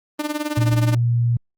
sawtooth tone with tremolo, 299.4 Hz, D4, 33 cents sharp, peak -16 dBFS, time 0.19-0.95 s, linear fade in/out 5 ms, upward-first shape sine, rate 19 Hz, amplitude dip 80%
sine tone with pitch glide, 116.54 to 118.65 Hz, A#2 to A#2, 0 to +31 cents, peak -15 dBFS, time 0.57-1.37 s, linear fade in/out 5 ms, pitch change +31 cents, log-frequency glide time 0.8-0.96 s
effects Opus 32 kbps

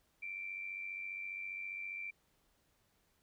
sine tone with amplitude modulation, 2349 Hz, D7, in tune, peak -38 dBFS, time 0.22-2.11 s, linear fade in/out 10 ms, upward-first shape sine, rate 94.9 Hz, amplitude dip 55%, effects pink hiss -75 dBFS RMS until 3.22 s

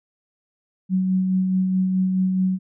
sine tone with tremolo, 186.8 Hz, F#3, 17 cents sharp, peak -16 dBFS, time 0.89-2.59 s, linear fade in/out 50 ms, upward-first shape sine, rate 4.7 Hz, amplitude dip 30%, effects none

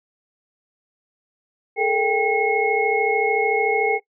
sine tone cluster, 422.3 / 455.8 / 789 / 2172 Hz, G#4 / A#4 / G5 / C#7, +29 / -39 / +11 / -36 cents, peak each -22 dBFS, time 1.76-4 s, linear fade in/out 50 ms, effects noise-tail reverb RT60 0.1 s tail -19 dB re dry

